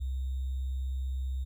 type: tone with sample-and-hold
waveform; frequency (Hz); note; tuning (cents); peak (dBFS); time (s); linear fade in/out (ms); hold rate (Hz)
sine; 65.41; C2; 0; -30; 0-1.45; 20; 3675
effects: none